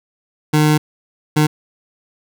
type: tone bursts at uneven times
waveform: 25% pulse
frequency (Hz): 152.1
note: D#3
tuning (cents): -39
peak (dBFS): -7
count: 2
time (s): 0.53-0.78 / 1.36-1.47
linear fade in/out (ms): 10
effects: none